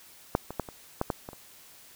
clicks, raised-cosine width 1 ms, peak -8 / -22 / -14 / -26 / -12 / -13 / -24 / -30 dBFS, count 8, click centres 0.351 / 0.506 / 0.597 / 0.688 / 1.014 / 1.102 / 1.289 / 1.332 s, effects white hiss -53 dBFS RMS until 1.95 s

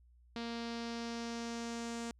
sawtooth tone with low-pass filter sweep, 233.1 Hz, A#3, in tune, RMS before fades -41 dBFS, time 0.36-2.11 s, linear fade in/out 0 ms, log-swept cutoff 4300 to 7400 Hz, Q 2.4, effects added 60 Hz sine -61 dBFS peak until 2.19 s

